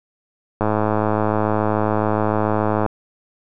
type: click train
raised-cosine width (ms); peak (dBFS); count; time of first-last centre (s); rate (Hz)
1; -5; 242; 0.61-2.862; 107
effects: none